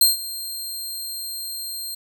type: tone with ADSR envelope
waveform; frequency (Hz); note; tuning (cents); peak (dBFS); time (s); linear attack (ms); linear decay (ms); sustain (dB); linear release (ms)
15% pulse; 4186; C8; 0; -4; 0.01-1.95; 4; 150; -18; 8
effects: none